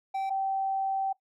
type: tone pair in turn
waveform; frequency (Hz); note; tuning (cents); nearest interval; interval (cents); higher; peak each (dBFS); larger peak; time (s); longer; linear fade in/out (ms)
triangle / sine; 775 / 775; G5 / G5; -20 / -20; unison; 0; neither; -26; neither; 0.14-0.3 / 0.3-1.13; second; 10
effects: noise-tail reverb RT60 0.1 s tail -19 dB re dry